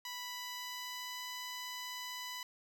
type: tone with pitch glide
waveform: 10% pulse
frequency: 987 to 995.6 Hz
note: B5 to B5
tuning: -1 to +14 cents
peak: -33 dBFS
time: 0.05-2.43 s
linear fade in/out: 2 ms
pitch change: +15 cents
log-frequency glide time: 0.19-1.21 s
effects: none